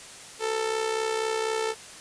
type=tone with amplitude modulation; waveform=sawtooth; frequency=443 Hz; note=A4; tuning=12 cents sharp; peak=-19 dBFS; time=0.39-1.75 s; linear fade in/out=50 ms; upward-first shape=sine; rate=64.1 Hz; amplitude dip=60%; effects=white hiss -44 dBFS RMS until 2 s + resampled to 22050 Hz